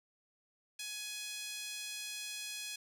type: tone with high-pass filter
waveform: 5% pulse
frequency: 838 Hz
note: G#5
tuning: 15 cents sharp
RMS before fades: -43 dBFS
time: 0.79-2.76 s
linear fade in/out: 5 ms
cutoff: 2500 Hz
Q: 1.6
effects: none